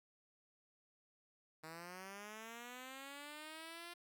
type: linear sweep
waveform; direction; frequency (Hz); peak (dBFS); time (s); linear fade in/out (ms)
5% pulse; up; 156.3 to 349.2; -38; 1.63-3.94; 10
effects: none